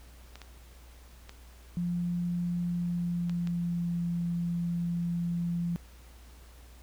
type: clicks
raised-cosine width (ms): 0.2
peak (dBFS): -27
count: 5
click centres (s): 0.356 / 0.417 / 1.294 / 3.296 / 3.473
type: tone with pitch glide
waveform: sine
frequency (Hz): 174.61 to 171.81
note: F3 to F3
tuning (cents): 0 to -28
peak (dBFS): -28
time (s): 1.77-5.76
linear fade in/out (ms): 0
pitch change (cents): -28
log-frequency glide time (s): 2.56-4.06
effects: added 60 Hz sine -50 dBFS peak until 6.82 s + pink hiss -58 dBFS RMS until 6.82 s